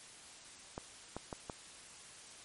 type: clicks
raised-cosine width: 1 ms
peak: -26 dBFS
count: 4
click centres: 0.779 / 1.166 / 1.328 / 1.498 s
effects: white hiss -54 dBFS RMS until 2.44 s + MP3 48 kbps